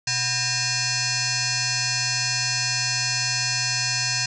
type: tone with frequency modulation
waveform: sine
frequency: 123.47 Hz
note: B2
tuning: in tune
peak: -21 dBFS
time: 0.07-4.26 s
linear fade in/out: 5 ms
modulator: 858 Hz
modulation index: 7.4
effects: none